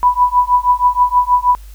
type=tone with tremolo; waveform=sine; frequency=987.8 Hz; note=B5; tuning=in tune; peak=-5 dBFS; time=0.03-1.55 s; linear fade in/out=0 ms; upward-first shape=triangle; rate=6.3 Hz; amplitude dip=100%; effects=added 50 Hz sine -32 dBFS peak until 1.74 s + white hiss -48 dBFS RMS until 1.74 s